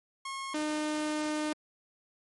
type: tone pair in turn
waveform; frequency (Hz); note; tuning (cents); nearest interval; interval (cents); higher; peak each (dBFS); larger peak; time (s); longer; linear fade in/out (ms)
sawtooth; 1084 / 304.2; C#6 / D#4; -39 / -39; octave + minor seventh; 2200; first; -32 / -26; second; 0.25-0.54 / 0.54-1.53; second; 5
effects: MP3 48 kbps